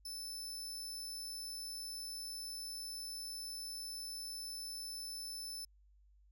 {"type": "tone", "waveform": "sawtooth", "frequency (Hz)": 5274, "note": "E8", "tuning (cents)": 0, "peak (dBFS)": -40, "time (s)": [0.05, 5.65], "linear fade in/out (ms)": 5, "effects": ["added 50 Hz sine -63 dBFS peak until 6.31 s"]}